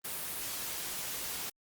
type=noise; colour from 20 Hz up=white; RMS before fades=-38 dBFS; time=0.04-1.5 s; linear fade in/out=10 ms; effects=Opus 32 kbps